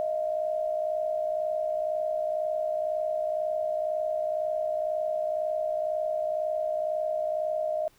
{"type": "tone pair together", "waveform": "sine", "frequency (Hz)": [622.3, 684.3], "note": ["D#5", "F5"], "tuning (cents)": [0, -35], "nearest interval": "major second", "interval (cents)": 165, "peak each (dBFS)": [-27, -32], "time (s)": [0, 7.88], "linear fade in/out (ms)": 0, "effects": ["pink hiss -62 dBFS RMS until 7.98 s"]}